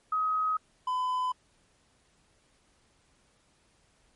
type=tone pair in turn; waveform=sine / triangle; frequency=1265 / 1009 Hz; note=D#6 / B5; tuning=+28 / +37 cents; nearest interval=major third; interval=391 cents; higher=first; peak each=-25 dBFS; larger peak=neither; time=0.12-0.57 / 0.87-1.32 s; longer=neither; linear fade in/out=5 ms; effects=pink hiss -67 dBFS RMS until 4.15 s + MP3 48 kbps